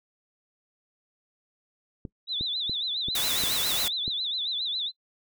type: clicks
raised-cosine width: 3 ms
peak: -23 dBFS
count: 6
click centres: 2.052 / 2.41 / 2.696 / 3.085 / 3.437 / 4.079 s
type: tone with vibrato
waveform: sine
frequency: 3729 Hz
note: A#7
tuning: in tune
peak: -27 dBFS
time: 2.27-4.92 s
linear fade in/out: 50 ms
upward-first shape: sine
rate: 7.3 Hz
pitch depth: 150 cents each way
type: noise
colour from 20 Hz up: white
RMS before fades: -29 dBFS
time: 3.15-3.88 s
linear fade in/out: 2 ms
effects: noise-tail reverb RT60 0.1 s tail -22 dB re dry